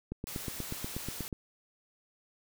click train, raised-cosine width 3 ms, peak -23 dBFS, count 11, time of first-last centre 0.12-1.328 s, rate 8.28 Hz
white noise, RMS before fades -42 dBFS, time 0.27-1.28 s, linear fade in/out 0 ms
effects none

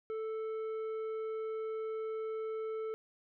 triangle tone with tanh clipping, 440 Hz, A4, in tune, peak -37 dBFS, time 0.1-2.94 s, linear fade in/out 0 ms, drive 12 dB, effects none

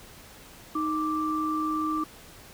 sine tone pair together, 311.1 / 1174.6 Hz, D#4 / D6, 0 / 0 cents, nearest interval octave + major seventh, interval 2300 cents, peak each -28 dBFS, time 0.75-2.04 s, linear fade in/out 5 ms, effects pink hiss -49 dBFS RMS until 2.53 s

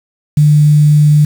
sine tone with quantisation, 149.3 Hz, D3, 29 cents sharp, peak -4 dBFS, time 0.37-1.25 s, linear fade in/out 5 ms, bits 5, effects none

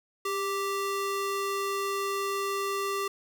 square ring-modulated tone, 784 Hz, G5, in tune, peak -26 dBFS, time 0.25-3.08 s, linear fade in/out 5 ms, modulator 387 Hz, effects none

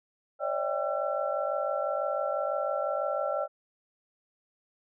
sine tone cluster, 543 / 589 / 651 / 788 / 1350 Hz, C#5 / D5 / E5 / G5 / E6, -36 / +5 / -22 / +9 / +41 cents, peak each -34 / -31 / -35 / -36 / -35 dBFS, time 0.39-3.48 s, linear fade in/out 50 ms, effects none

